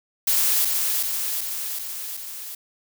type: noise with echo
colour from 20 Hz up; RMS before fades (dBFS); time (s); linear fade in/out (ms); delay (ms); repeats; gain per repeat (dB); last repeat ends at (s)
blue; -20; 0.27-0.65; 5; 380; 5; -3; 2.55
effects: none